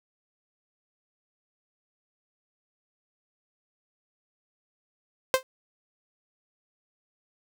sawtooth tone with exponential decay, 522 Hz, C5, 4 cents flat, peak -11 dBFS, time 5.34-5.43 s, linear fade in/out 0 ms, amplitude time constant 19 ms, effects none

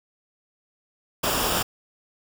pink noise with comb filter, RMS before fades -24 dBFS, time 1.23-1.63 s, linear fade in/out 10 ms, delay 0.48 ms, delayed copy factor -0.6, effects none

